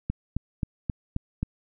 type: click train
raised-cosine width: 5 ms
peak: -14 dBFS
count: 6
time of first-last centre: 0.1-1.43 s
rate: 3.76 Hz
effects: none